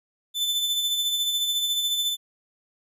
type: tone with tremolo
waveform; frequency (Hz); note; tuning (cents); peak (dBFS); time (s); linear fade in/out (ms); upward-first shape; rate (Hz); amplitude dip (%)
40% pulse; 3520; A7; 0; -20; 0.34-2.17; 50; sine; 14; 40
effects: none